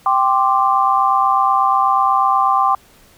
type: chord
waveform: sine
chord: G suspended fourth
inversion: none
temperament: equal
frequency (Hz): 784 / 1046.5 / 1174.7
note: G5 / C6 / D6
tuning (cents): 0 / 0 / 0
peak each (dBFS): -16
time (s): 0.06-2.75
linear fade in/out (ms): 2
effects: pink hiss -49 dBFS RMS until 3.17 s